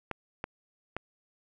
clicks, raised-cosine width 0.5 ms, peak -18 dBFS, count 3, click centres 0.113 / 0.441 / 0.966 s, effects none

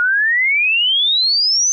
sine exponential sweep, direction up, 1421 to 6272 Hz, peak -12 dBFS, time 0-1.72 s, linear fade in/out 0 ms, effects none

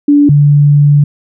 sine tone pair in turn, 289.4 / 145.29 Hz, D4 / D3, -25 / -18 cents, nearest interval octave, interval 1193 cents, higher first, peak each -3 dBFS, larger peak neither, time 0.08-0.29 / 0.29-1.04 s, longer second, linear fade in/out 5 ms, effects none

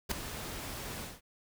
pink noise with ADSR envelope, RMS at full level -29 dBFS, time 0.09-1.21 s, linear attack 25 ms, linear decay 3 ms, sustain -12 dB, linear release 190 ms, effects none

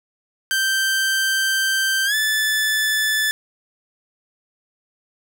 sawtooth tone with pitch glide, 1563 to 1744.3 Hz, G6 to A6, -6 to -16 cents, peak -14 dBFS, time 0.51-3.31 s, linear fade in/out 0 ms, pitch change +190 cents, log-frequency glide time 2.05-2.15 s, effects none

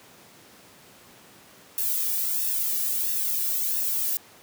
violet noise with flanger, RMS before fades -26 dBFS, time 1.78-4.17 s, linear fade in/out 0 ms, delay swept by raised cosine 1.1 to 1.75 ms, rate 1.5 Hz, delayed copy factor +0.85, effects pink hiss -51 dBFS RMS until 4.42 s + high-pass 150 Hz 12 dB/octave

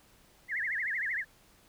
sine tone with vibrato, 1870 Hz, A#6, 5 cents sharp, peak -30 dBFS, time 0.48-1.25 s, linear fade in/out 50 ms, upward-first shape triangle, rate 13 Hz, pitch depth 270 cents each way, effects pink hiss -62 dBFS RMS until 1.68 s

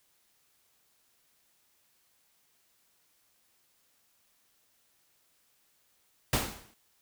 pink noise with exponential decay, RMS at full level -25 dBFS, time 6.33-6.74 s, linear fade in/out 2 ms, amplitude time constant 87 ms, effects white hiss -70 dBFS RMS until 7.01 s

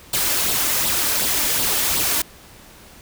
white noise with flanger, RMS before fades -20 dBFS, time 0.13-2.22 s, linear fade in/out 5 ms, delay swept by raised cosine 0.22 to 3.42 ms, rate 2.7 Hz, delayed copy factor +0.5, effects pink hiss -45 dBFS RMS until 3.01 s

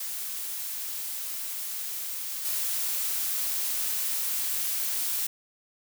blue noise with level steps, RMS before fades -34 / -29 dBFS, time 0-5.27 s, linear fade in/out 5 ms, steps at 2.45 s, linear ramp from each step 2 ms, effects none

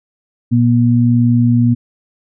sine tone pair together, 118.76 / 240 Hz, A#2 / B3, +33 / -49 cents, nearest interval octave, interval 1218 cents, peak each -11 dBFS, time 0.51-1.75 s, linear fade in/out 20 ms, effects none

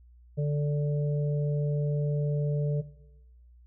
harmonic tone, 146.5 Hz, D3, 4 cents flat, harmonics 1 / 3 / 4, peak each -25 / -35 / -37 dBFS, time 0.37-2.82 s, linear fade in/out 20 ms, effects noise-tail reverb RT60 0.9 s tail -17 dB re dry + added 60 Hz sine -52 dBFS peak until 3.66 s

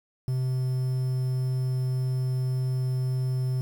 triangle tone with quantisation, 128.7 Hz, C3, 28 cents flat, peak -22 dBFS, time 0.28-3.61 s, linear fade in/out 0 ms, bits 8, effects none

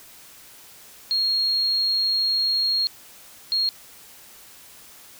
sine tone bursts at uneven times, 4267 Hz, C8, 33 cents sharp, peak -19 dBFS, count 2, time 1.11-2.87 / 3.52-3.69 s, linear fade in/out 0 ms, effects white hiss -47 dBFS RMS until 5.19 s

